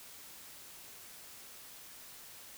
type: silence
effects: white hiss -52 dBFS RMS until 2.57 s